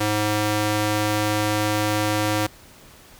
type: tone with high-pass filter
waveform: square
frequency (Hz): 105.7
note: G#2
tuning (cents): +31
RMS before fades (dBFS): -22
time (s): 0-2.47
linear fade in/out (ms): 10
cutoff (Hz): 220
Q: 0.51
effects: pink hiss -48 dBFS RMS until 3.19 s